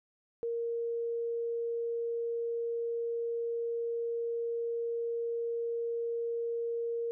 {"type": "tone", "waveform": "sine", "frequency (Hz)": 466.2, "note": "A#4", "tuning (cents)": 0, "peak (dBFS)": -31, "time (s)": [0.43, 7.11], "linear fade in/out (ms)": 0, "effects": []}